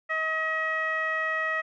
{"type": "tone with low-pass filter", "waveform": "15% pulse", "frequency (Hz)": 636, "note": "D#5", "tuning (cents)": 38, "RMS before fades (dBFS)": -28, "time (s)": [0.09, 1.62], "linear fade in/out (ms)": 20, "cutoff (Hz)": 1900, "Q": 3.4, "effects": []}